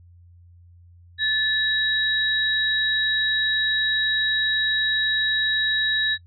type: tone pair together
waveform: sine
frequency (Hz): 1742 / 3832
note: A6 / A#7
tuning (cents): -18 / +47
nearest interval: octave + major second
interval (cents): 1365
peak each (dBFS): -22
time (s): 1.18-6.18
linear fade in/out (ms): 50
effects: noise-tail reverb RT60 0.1 s tail -22 dB re dry + added 87 Hz sine -47 dBFS peak until 6.26 s